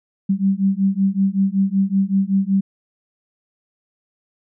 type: beating tone pair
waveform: sine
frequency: 192 / 197.3 Hz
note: G3 / G3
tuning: -36 / +11 cents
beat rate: 5.3 Hz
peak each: -18 dBFS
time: 0.29-2.61 s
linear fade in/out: 10 ms
effects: none